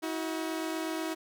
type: tone pair together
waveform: sawtooth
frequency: 320.6 / 368.8 Hz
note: E4 / F#4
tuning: -48 / -6 cents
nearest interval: major second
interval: 242 cents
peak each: -29 / -34 dBFS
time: 0.02-1.15 s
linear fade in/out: 20 ms
effects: none